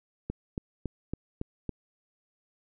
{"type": "click train", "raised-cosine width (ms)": 3, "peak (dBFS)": -19, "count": 6, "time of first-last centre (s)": [0.3, 1.693], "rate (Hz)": 3.59, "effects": []}